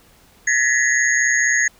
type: tone cluster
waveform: sine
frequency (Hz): 1711 / 1866 / 1990 / 6610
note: A6 / A#6 / B6 / G#8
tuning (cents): -49 / +1 / +13 / -9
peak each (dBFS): -20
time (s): 0.47-1.68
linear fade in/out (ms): 5
effects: pink hiss -52 dBFS RMS until 1.79 s